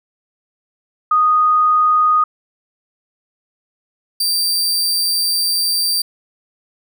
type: tone pair in turn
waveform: sine / sawtooth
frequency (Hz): 1240 / 4682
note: D#6 / D8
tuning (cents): -6 / -6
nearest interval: octave + major seventh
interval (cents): 2300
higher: second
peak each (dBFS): -10 / -12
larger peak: first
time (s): 1.11-2.24 / 4.2-6.02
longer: second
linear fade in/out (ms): 5
effects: none